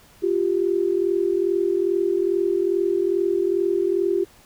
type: tone pair together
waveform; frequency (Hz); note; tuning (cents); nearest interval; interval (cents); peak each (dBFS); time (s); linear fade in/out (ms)
sine; 349.6 / 392; F4 / G4; +2 / 0; major second; 198; -21; 0.22-4.25; 20
effects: pink hiss -52 dBFS RMS until 4.45 s